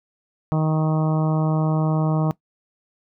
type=harmonic tone; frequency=156.6 Hz; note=D#3; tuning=11 cents sharp; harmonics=1 / 2 / 3 / 4 / 5 / 6 / 7 / 8; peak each=-18 / -27 / -32 / -30 / -32 / -35 / -35 / -39 dBFS; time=0.52-2.31 s; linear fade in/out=0 ms; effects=noise-tail reverb RT60 0.1 s tail -19 dB re dry